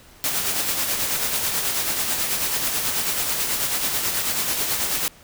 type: noise with tremolo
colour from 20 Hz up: white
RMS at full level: -22 dBFS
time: 0.24-5.08 s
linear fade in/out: 0 ms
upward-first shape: sine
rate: 9.2 Hz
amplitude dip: 40%
effects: pink hiss -49 dBFS RMS until 5.23 s

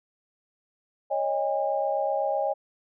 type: chord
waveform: sine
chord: C# suspended second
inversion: none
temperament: equal with one note detuned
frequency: 554.4 / 622.3 / 810.2 Hz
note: C#5 / D#5 / G#5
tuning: 0 / 0 / -43 cents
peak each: -28 dBFS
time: 1.1-2.54 s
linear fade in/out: 20 ms
effects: none

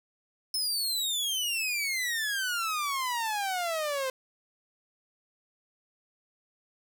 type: exponential sweep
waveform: sawtooth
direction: down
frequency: 5274 to 514 Hz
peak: -25 dBFS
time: 0.54-4.1 s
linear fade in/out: 2 ms
effects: none

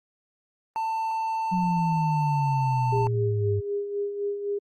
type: tone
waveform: triangle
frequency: 892 Hz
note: A5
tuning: 23 cents sharp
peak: -23 dBFS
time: 0.76-3.07 s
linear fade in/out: 0 ms
type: exponential sweep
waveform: sine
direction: down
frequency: 185 to 99.5 Hz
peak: -23 dBFS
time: 1.51-3.61 s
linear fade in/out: 20 ms
type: tone with tremolo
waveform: sine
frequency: 406 Hz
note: G#4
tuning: 39 cents flat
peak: -24 dBFS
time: 2.92-4.59 s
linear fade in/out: 10 ms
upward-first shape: sine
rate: 3.9 Hz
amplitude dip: 55%
effects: Opus 24 kbps

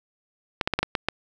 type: clicks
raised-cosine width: 0.3 ms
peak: -6 dBFS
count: 7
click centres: 0.612 / 0.675 / 0.737 / 0.79 / 0.83 / 0.952 / 1.086 s
effects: 8-bit

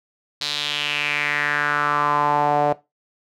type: tone with band-pass filter sweep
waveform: sawtooth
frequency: 146.83 Hz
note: D3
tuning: in tune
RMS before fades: -21 dBFS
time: 0.41-2.73 s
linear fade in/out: 5 ms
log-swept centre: 4200 to 650 Hz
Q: 4
effects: noise-tail reverb RT60 0.2 s tail -17 dB re dry

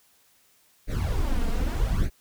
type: noise with flanger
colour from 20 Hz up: brown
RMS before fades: -24 dBFS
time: 0.87-2.1 s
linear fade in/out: 50 ms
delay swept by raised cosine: 0.46 to 4.36 ms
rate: 0.82 Hz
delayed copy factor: +0.8
effects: white hiss -62 dBFS RMS until 2.2 s

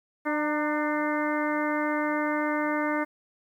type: harmonic tone with a mistuned harmonic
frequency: 299.4 Hz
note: D4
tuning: 33 cents sharp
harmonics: 1 / 2 / 3 / 4 / 5 / 6 / 7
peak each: -28 / -31 / -33 / -34 / -35 / -36 / -36 dBFS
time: 0.25-3.05 s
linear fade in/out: 20 ms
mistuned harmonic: 3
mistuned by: +37 cents
effects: 10-bit

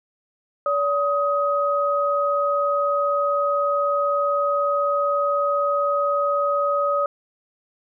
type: tone pair together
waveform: sine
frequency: 572.8 / 1258 Hz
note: D5 / D#6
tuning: -43 / +19 cents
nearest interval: octave + major second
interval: 1362 cents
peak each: -21 dBFS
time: 0.66-7.06 s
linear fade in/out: 2 ms
effects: none

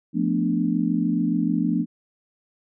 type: chord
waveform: sine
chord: B half-diminished seventh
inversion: second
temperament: equal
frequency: 174.61 / 220 / 246.9 / 293.7 Hz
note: F3 / A3 / B3 / D4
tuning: 0 / 0 / 0 / 0 cents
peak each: -25 dBFS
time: 0.13-1.86 s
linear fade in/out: 50 ms
effects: none

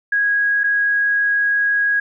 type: tone with dropouts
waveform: sine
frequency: 1651 Hz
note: G#6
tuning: 11 cents flat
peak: -14 dBFS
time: 0.12-2 s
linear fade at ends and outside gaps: 5 ms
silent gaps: 0.635-0.64 s
effects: none

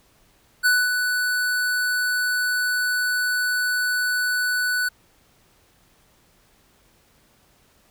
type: tone with ADSR envelope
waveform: square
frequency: 1488 Hz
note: F#6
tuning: 9 cents sharp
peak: -15 dBFS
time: 0.63-4.89 s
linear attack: 29 ms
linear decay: 230 ms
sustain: -6 dB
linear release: 10 ms
effects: pink hiss -59 dBFS RMS until 7.9 s

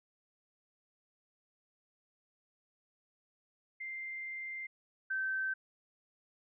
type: tone pair in turn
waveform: sine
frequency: 2093 / 1546.9 Hz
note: C7 / G6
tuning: 0 / -23 cents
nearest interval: perfect fourth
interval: 523 cents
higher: first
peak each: -39 / -32 dBFS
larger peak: second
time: 3.8-4.67 / 5.1-5.54 s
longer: first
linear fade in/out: 10 ms
effects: none

